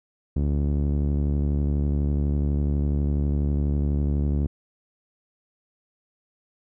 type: tone with low-pass filter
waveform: sawtooth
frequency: 72.1 Hz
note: D2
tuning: 31 cents flat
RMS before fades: -23 dBFS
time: 0.36-4.47 s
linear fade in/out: 5 ms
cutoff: 290 Hz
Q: 0.99
effects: none